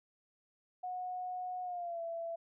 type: tone with pitch glide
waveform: sine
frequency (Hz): 730 to 669.4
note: F#5 to E5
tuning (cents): -24 to +26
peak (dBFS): -37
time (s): 0.83-2.36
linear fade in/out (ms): 10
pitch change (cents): -150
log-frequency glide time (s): 1.63-2.01
effects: none